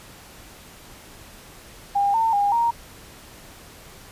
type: tone with pitch steps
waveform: sine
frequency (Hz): 804 / 903 / 810 / 934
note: G5 / A5 / G#5 / A#5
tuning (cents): +44 / +45 / -43 / +3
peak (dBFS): -17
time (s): 1.95-2.71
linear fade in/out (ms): 10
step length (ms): 190
effects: pink hiss -45 dBFS RMS until 4.11 s + resampled to 32000 Hz